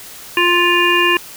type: harmonic tone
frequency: 350.3 Hz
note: F4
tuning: 5 cents sharp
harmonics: 1 / 3 / 5 / 7 / 8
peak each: -17 / -17 / -17 / -17 / -17 dBFS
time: 0.37-1.17 s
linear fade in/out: 2 ms
effects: white hiss -35 dBFS RMS until 1.36 s